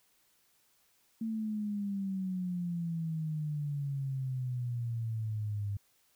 sine exponential sweep, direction down, 225.9 to 100.1 Hz, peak -32 dBFS, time 1.21-5.77 s, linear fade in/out 5 ms, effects white hiss -70 dBFS RMS until 6.15 s

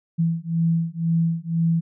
sine beating tone pair, 164.81 / 166.81 Hz, E3 / E3, 0 / +21 cents, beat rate 2 Hz, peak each -22 dBFS, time 0.18-1.81 s, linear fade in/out 20 ms, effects none

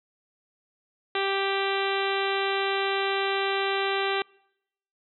harmonic tone, 392 Hz, G4, in tune, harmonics 1 / 2 / 3 / 4 / 5 / 6 / 7 / 8 / 9 / 10, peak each -28 / -31 / -33 / -34 / -35 / -36 / -36 / -37 / -38 / -38 dBFS, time 1.15-4.22 s, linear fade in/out 2 ms, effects noise-tail reverb RT60 0.8 s tail -26 dB re dry

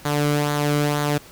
sawtooth tone with flanger, 146.83 Hz, D3, in tune, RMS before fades -21 dBFS, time 0.05-1.18 s, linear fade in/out 5 ms, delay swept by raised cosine 0.37 to 1.16 ms, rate 2.1 Hz, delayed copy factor -0.5, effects pink hiss -45 dBFS RMS until 1.31 s

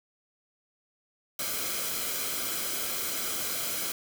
white noise with comb filter, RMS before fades -32 dBFS, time 1.39-3.92 s, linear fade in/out 2 ms, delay 1.1 ms, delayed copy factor -0.55, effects none

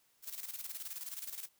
blue noise with tremolo, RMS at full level -42 dBFS, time 0.22-1.49 s, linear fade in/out 50 ms, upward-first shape square, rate 19 Hz, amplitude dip 65%, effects white hiss -72 dBFS RMS until 1.59 s

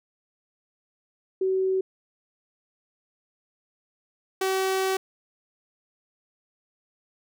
sine / sawtooth tone pair in turn, 378.6 / 381 Hz, F#4 / G4, +40 / -49 cents, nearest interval unison, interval 11 cents, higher second, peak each -21 / -19 dBFS, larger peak second, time 1.41-1.81 / 4.41-4.97 s, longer second, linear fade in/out 5 ms, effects none

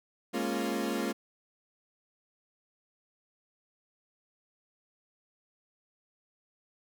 30% pulse chord, Bb minor seventh, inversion third, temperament equal with one note detuned, 207.7 / 233.1 / 274.6 / 349.2 Hz, Ab3 / Bb3 / Db4 / F4, 0 / 0 / -16 / 0 cents, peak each -33 dBFS, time 0.33-1.13 s, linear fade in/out 20 ms, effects none

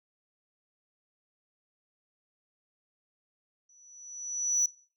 sine tone with exponential growth, 5920 Hz, F#8, in tune, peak -19 dBFS, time 3.69-4.66 s, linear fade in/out 5 ms, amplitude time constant 210 ms, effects noise-tail reverb RT60 0.4 s tail -22 dB re dry + tanh soft clip ceiling -21 dBFS

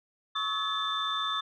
sine tone cluster, 1113 / 1288 / 1718 / 3549 Hz, C#6 / E6 / A6 / A7, +7 / -41 / -42 / +14 cents, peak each -33 / -33 / -38 / -31 dBFS, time 0.35-1.41 s, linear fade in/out 10 ms, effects tanh soft clip ceiling -20 dBFS

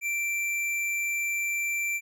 sine tone with hard clipping, 2349 Hz, D7, in tune, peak -28 dBFS, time 0.01-2.01 s, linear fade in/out 50 ms, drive 12 dB, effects none

